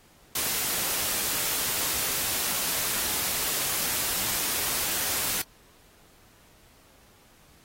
white noise, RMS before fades -28 dBFS, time 0.35-5.42 s, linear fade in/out 5 ms, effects pink hiss -58 dBFS RMS until 7.64 s + AAC 48 kbps

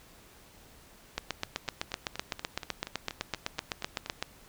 two click trains, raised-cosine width 0.2 ms, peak -13 / -21 dBFS, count 25 / 11, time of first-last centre 1.18-4.226 / 1.68-4.061 s, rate 7.88 / 4.2 Hz, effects pink hiss -56 dBFS RMS until 4.48 s

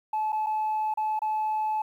sine tone with dropouts, 863 Hz, A5, 34 cents flat, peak -23 dBFS, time 0.13-1.82 s, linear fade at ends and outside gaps 5 ms, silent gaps 0.322-0.327 / 0.463-0.467 / 0.94-0.973 / 1.192-1.218 s, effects tanh soft clip ceiling -22 dBFS + 10-bit

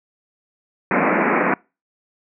pink band-pass noise, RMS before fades -18 dBFS, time 0.91-1.54 s, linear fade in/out 2 ms, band 170 to 2400 Hz, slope 96 dB/octave, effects noise-tail reverb RT60 0.3 s tail -26 dB re dry

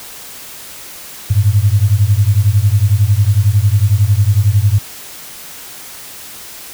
sine beating tone pair, 97.2 / 108.2 Hz, G2 / A2, -14 / -29 cents, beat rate 11 Hz, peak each -11 dBFS, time 1.3-4.79 s, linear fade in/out 10 ms, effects white hiss -32 dBFS RMS until 6.73 s

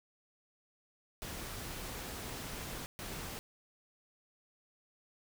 pink noise bursts at uneven times, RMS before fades -43 dBFS, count 2, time 1.22-2.86 / 2.99-3.39 s, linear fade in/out 0 ms, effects none

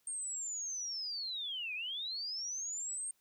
sine linear two-way sweep, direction down then up, 8690 to 2396 to 8690 Hz, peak -37 dBFS, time 0.07-3.11 s, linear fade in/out 2 ms, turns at 1.74 s, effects white hiss -75 dBFS RMS until 3.2 s

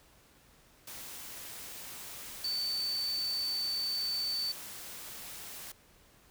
sine tone in noise, 4534 Hz, C#8, 38 cents sharp, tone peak -31 dBFS, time 2.44-4.52 s, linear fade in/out 5 ms, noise white, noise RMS -45 dBFS, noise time 0.87-5.72 s, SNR +11 dB, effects pink hiss -62 dBFS RMS until 6.3 s

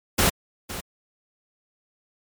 pink noise with echo, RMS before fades -19 dBFS, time 0.18-0.3 s, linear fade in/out 10 ms, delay 510 ms, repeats 1, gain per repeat -14 dB, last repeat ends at 0.81 s, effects MP3 96 kbps

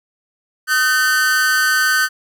45% pulse tone with amplitude modulation, 1526 Hz, G6, 47 cents flat, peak -9 dBFS, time 0.67-2.09 s, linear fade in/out 50 ms, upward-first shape sine, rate 278 Hz, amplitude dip 85%, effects none

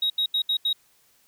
sine tone bursts at uneven times, 3796 Hz, A#7, 31 cents sharp, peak -19 dBFS, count 5, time 0.02-0.1 / 0.18-0.26 / 0.34-0.42 / 0.49-0.57 / 0.65-0.73 s, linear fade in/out 5 ms, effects tanh soft clip ceiling -18 dBFS + white hiss -62 dBFS RMS until 1.27 s

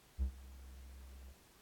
triangle tone with ADSR envelope, 65.41 Hz, C2, in tune, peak -28 dBFS, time 0.18-1.34 s, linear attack 41 ms, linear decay 86 ms, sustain -21 dB, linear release 26 ms, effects pink hiss -65 dBFS RMS until 1.61 s + AAC 64 kbps

